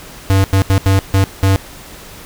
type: tone bursts at uneven times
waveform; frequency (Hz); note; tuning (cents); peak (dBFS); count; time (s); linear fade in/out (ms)
square; 96.7; G2; -23; -9; 6; 0.3-0.44 / 0.53-0.62 / 0.7-0.78 / 0.86-0.99 / 1.14-1.24 / 1.43-1.56; 0
effects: pink hiss -35 dBFS RMS until 2.25 s